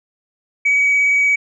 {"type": "tone with vibrato", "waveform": "sine", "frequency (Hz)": 2269, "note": "C#7", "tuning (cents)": 40, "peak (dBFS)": -10, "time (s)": [0.65, 1.36], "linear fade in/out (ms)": 10, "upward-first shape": "sine", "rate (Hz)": 17, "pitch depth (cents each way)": 9, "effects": ["tanh soft clip ceiling -9 dBFS"]}